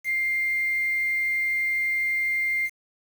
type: tone with quantisation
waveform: sine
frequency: 2104 Hz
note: C7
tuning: 9 cents sharp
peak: -22 dBFS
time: 0.04-2.7 s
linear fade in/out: 50 ms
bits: 7
effects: none